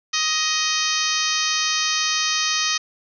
harmonic tone, 626 Hz, D#5, 10 cents sharp, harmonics 2 / 3 / 4 / 5 / 6 / 7 / 8 / 9 / 10, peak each -28 / -28 / -28 / -28 / -28 / -28 / -28 / -28 / -28 dBFS, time 0.13-2.78 s, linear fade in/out 10 ms, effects none

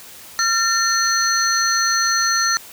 sine tone cluster, 1373 / 1800 / 4284 / 6090 Hz, F6 / A6 / C8 / F#8, -30 / +39 / +40 / +49 cents, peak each -21 dBFS, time 0.39-2.57 s, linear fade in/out 0 ms, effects white hiss -40 dBFS RMS until 2.72 s

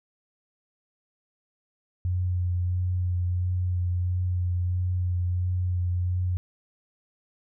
sine tone with vibrato, 89.8 Hz, F2, 49 cents sharp, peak -23 dBFS, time 2.05-6.37 s, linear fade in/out 0 ms, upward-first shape sine, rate 1.5 Hz, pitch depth 17 cents each way, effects none

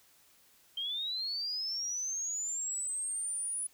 sine linear sweep, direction up, 3136 to 9956 Hz, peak -33 dBFS, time 0.77-3.67 s, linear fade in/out 5 ms, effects white hiss -64 dBFS RMS until 3.73 s

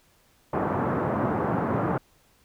pink band-pass noise, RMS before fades -26 dBFS, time 0.53-1.98 s, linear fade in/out 5 ms, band 110 to 1300 Hz, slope 24 dB/octave, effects pink hiss -62 dBFS RMS until 2.44 s

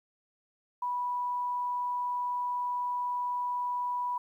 sine tone, 982 Hz, B5, 10 cents flat, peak -29 dBFS, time 0.82-4.18 s, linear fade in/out 5 ms, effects 11-bit

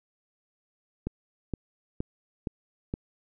click train, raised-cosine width 3 ms, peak -17 dBFS, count 5, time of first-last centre 1.07-2.939 s, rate 2.14 Hz, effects none

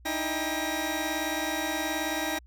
20% pulse tone cluster, 303.7 / 322.5 / 796 / 1907 Hz, D#4 / E4 / G5 / A#6, -42 / -38 / +26 / +39 cents, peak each -29 dBFS, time 0.05-2.39 s, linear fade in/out 10 ms, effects added 60 Hz sine -50 dBFS peak until 2.46 s

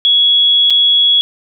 sine tone with dropouts, 3352 Hz, G#7, 15 cents sharp, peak -7 dBFS, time 0.05-1.21 s, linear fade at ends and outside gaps 0 ms, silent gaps 0.7-0.705 s, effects none

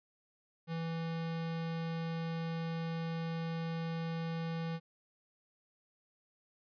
square tone, 164.8 Hz, E3, in tune, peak -36 dBFS, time 0.67-4.8 s, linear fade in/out 50 ms, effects resampled to 11025 Hz

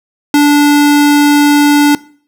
square tone, 291.3 Hz, D4, 14 cents flat, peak -5 dBFS, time 0.34-1.95 s, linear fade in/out 2 ms, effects noise-tail reverb RT60 0.5 s tail -21 dB re dry

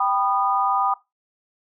sine chord, G augmented, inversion none, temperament equal with one note detuned, 784 / 987.8 / 1228.1 Hz, G5 / B5 / D#6, 0 / 0 / -23 cents, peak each -22 / -24 / -22 dBFS, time 0-0.94 s, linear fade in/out 5 ms, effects noise-tail reverb RT60 0.2 s tail -17 dB re dry

